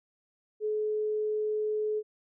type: tone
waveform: sine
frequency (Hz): 427.1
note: G#4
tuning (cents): +48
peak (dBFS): -27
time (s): 0.6-2.03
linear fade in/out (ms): 50
effects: none